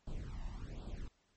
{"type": "noise with flanger", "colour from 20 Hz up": "brown", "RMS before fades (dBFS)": -43, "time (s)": [0.07, 1.08], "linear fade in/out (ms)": 2, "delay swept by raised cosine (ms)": [0.24, 1.09], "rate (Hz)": 1.3, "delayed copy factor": 1, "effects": ["pink hiss -75 dBFS RMS until 1.36 s", "MP3 32 kbps"]}